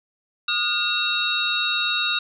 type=tone cluster; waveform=sine; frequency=1223 / 1431 / 2706 / 3786 / 4286 Hz; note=D#6 / F6 / E7 / A#7 / C8; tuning=-30 / +42 / +45 / +26 / +41 cents; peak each=-31 / -27 / -26 / -24 / -31 dBFS; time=0.48-2.19 s; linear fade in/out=5 ms; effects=none